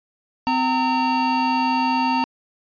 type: tone pair together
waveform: square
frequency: 257.5 / 917.6 Hz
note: C4 / A#5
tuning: -28 / -28 cents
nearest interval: octave + minor seventh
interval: 2200 cents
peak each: -23 / -20 dBFS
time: 0.47-2.24 s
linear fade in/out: 0 ms
effects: resampled to 11025 Hz